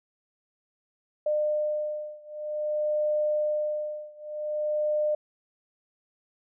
sine beating tone pair, 603 / 603.52 Hz, D5 / D5, +46 / +47 cents, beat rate 0.52 Hz, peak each -28 / -29 dBFS, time 1.26-5.15 s, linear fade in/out 5 ms, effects none

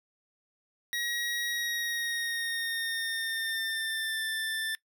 25% pulse tone with pitch glide, 1900 to 1772.8 Hz, A#6 to A6, +33 to +13 cents, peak -27 dBFS, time 0.93-4.75 s, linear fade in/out 0 ms, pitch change -120 cents, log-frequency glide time 1.5-4.22 s, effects noise-tail reverb RT60 0.1 s tail -20 dB re dry

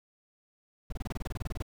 brown noise bursts, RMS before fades -33 dBFS, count 15, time 0.9-1.624 s, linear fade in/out 5 ms, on 24 ms, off 26 ms, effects none

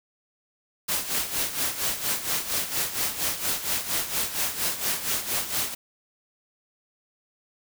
white noise with tremolo, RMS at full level -25 dBFS, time 0.88-5.75 s, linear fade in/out 10 ms, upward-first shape sine, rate 4.3 Hz, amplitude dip 70%, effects none

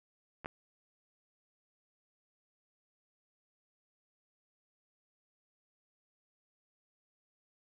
clicks, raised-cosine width 0.5 ms, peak -30 / -22 dBFS, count 2, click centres 0.446 / 0.459 s, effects none

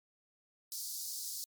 pink high-pass noise, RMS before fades -41 dBFS, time 0.72-1.44 s, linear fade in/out 0 ms, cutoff 4400 Hz, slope 48 dB/octave, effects MP3 96 kbps

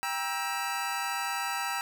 25% pulse chord, E diminished, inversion first, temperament just, 791.1 / 949.3 / 1318.5 Hz, G5 / Bb5 / E6, +16 / +31 / 0 cents, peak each -31 dBFS, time 0.03-1.81 s, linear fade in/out 0 ms, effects none

